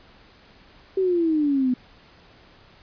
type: exponential sweep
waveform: sine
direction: down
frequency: 388.5 to 246.9 Hz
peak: -18 dBFS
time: 0.97-1.74 s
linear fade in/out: 5 ms
effects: pink hiss -52 dBFS RMS until 2.82 s + resampled to 11025 Hz